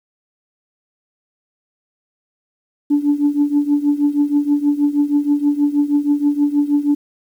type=tone with tremolo; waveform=sine; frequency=290.2 Hz; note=D4; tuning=21 cents flat; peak=-8 dBFS; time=2.9-6.95 s; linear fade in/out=10 ms; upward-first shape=triangle; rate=6.3 Hz; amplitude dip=90%; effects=tanh soft clip ceiling -7 dBFS + 8-bit